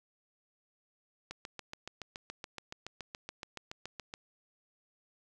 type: click train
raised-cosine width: 0.2 ms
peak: -24 dBFS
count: 21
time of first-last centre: 1.31-4.139 s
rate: 7.07 Hz
effects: none